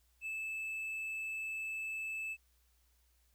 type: tone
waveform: triangle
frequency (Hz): 2622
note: E7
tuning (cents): -10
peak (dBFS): -36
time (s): 0.21-2.37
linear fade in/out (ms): 50
effects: added 60 Hz sine -70 dBFS peak until 3.34 s + white hiss -75 dBFS RMS until 3.34 s